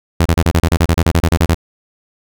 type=tone bursts; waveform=sawtooth; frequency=83.5 Hz; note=E2; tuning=23 cents sharp; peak=-5 dBFS; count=16; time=0.2-1.545 s; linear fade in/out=5 ms; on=55 ms; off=31 ms; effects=none